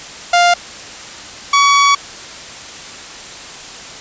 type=tone pair in turn; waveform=sawtooth; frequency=700 / 1129.3 Hz; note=F5 / C#6; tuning=+4 / +32 cents; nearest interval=minor sixth; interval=828 cents; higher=second; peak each=-4 dBFS; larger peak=neither; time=0.33-0.54 / 1.53-1.95 s; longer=second; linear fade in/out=5 ms; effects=white hiss -31 dBFS RMS until 4 s + resampled to 16000 Hz